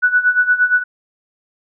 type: tone with tremolo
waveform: sine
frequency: 1480 Hz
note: F#6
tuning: in tune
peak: -8 dBFS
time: 0.02-0.84 s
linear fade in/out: 20 ms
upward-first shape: sine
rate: 8.6 Hz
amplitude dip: 80%
effects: none